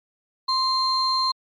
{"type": "tone pair together", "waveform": "sine", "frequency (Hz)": [1046.5, 4173], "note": ["C6", "C8"], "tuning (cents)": [0, -5], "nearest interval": "2 octaves", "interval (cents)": 2395, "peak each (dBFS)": -21, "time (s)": [0.48, 1.32], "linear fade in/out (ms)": 10, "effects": ["tanh soft clip ceiling -13 dBFS", "MP3 64 kbps"]}